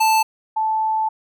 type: tone pair in turn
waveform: square / sine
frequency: 880 / 875.5 Hz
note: A5 / A5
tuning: 0 / -9 cents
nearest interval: unison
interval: 9 cents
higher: first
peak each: -14 / -17 dBFS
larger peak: first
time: 0-0.23 / 0.56-1.09 s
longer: second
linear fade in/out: 10 ms
effects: none